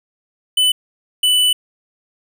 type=tone pair in turn; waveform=square; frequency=3002 / 2983 Hz; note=F#7 / F#7; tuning=+24 / +13 cents; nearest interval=unison; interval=11 cents; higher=first; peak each=-12 dBFS; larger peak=neither; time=0.57-0.72 / 1.23-1.53 s; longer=second; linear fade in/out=5 ms; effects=8-bit